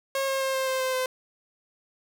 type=tone with pitch steps; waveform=sawtooth; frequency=542 / 537.3 / 532.7 / 528.1 / 523.5 / 519 / 514.5 Hz; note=C#5 / C5 / C5 / C5 / C5 / C5 / C5; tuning=-39 / +46 / +31 / +16 / +1 / -14 / -29 cents; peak=-21 dBFS; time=0.15-1.06 s; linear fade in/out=2 ms; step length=130 ms; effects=none